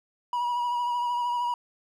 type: tone with vibrato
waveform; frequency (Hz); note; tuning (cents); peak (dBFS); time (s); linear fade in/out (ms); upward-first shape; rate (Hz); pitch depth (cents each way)
triangle; 967; B5; -37; -23; 0.33-1.54; 2; sine; 13; 27
effects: none